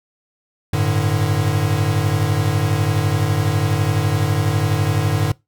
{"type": "chord", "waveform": "square", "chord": "G suspended second", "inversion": "none", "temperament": "equal with one note detuned", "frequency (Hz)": [98, 110, 148.88], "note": ["G2", "A2", "D3"], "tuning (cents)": [0, 0, 24], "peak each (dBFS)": -21, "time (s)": [0.73, 5.32], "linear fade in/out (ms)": 5, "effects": ["noise-tail reverb RT60 0.2 s tail -22 dB re dry"]}